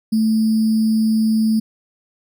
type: tone with sample-and-hold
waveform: sine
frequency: 220 Hz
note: A3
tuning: in tune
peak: -13 dBFS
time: 0.12-1.6 s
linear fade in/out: 10 ms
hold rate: 4900 Hz
effects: none